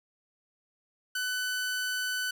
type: tone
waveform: sawtooth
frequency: 1500 Hz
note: F#6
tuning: 23 cents sharp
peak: -26 dBFS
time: 1.15-2.31 s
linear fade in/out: 5 ms
effects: none